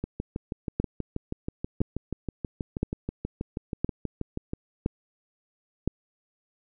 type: two click trains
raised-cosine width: 3 ms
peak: -11 / -17 dBFS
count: 6 / 29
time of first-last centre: 0.8-5.876 / 0.04-4.534 s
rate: 0.985 / 6.23 Hz
effects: none